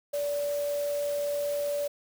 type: tone in noise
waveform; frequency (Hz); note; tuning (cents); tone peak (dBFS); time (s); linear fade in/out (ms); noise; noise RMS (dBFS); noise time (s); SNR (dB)
sine; 578; D5; -28; -27; 0.13-1.88; 10; white; -43; 0.13-1.88; +13
effects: none